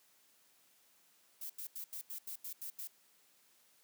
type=noise bursts; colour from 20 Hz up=violet; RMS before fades=-44 dBFS; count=9; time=1.41-2.874 s; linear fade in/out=5 ms; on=88 ms; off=84 ms; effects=white hiss -69 dBFS RMS until 3.83 s + high-pass 150 Hz 12 dB/octave